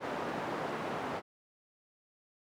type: band-pass noise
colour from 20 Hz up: white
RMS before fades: -37 dBFS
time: 0-1.22 s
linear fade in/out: 50 ms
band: 170 to 960 Hz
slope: 12 dB/octave
effects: none